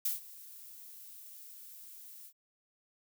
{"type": "noise with ADSR envelope", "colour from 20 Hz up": "violet", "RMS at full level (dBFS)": -31, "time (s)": [0.05, 2.33], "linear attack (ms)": 6, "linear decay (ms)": 140, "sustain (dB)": -20, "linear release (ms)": 73, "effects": []}